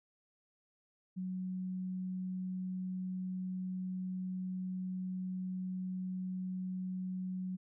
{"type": "tone", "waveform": "sine", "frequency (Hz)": 185, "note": "F#3", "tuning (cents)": 0, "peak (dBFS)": -36, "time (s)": [1.16, 7.57], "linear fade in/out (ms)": 20, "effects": []}